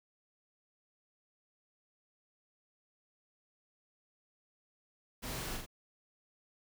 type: noise with echo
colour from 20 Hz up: pink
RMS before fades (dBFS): -42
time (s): 5.22-5.58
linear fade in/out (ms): 20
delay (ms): 42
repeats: 2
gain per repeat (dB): -3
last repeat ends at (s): 5.664
effects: none